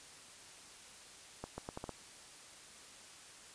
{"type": "accelerating click train", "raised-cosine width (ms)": 1, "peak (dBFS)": -27, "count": 6, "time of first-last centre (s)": [1.44, 1.893], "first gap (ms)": 140, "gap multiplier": 0.78, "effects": ["white hiss -55 dBFS RMS until 3.54 s", "resampled to 22050 Hz"]}